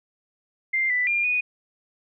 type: tone with pitch steps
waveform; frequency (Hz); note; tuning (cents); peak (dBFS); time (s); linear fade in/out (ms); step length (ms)
sine; 2095 / 1985 / 2400 / 2473; C7 / B6 / D7 / D#7; +2 / +8 / +37 / -11; -20; 0.73-1.41; 10; 170
effects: none